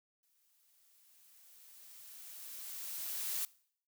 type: noise with exponential growth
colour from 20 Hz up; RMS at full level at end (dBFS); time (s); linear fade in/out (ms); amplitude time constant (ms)
blue; -36; 0.23-3.45; 1; 700
effects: noise-tail reverb RT60 0.6 s tail -22 dB re dry